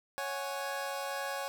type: chord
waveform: 25% pulse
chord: C# suspended fourth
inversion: none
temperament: equal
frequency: 554.4 / 740 / 830.6 Hz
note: C#5 / F#5 / G#5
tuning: 0 / 0 / 0 cents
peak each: -34 / -38 / -36 dBFS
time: 0.18-1.48 s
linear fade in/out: 0 ms
effects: none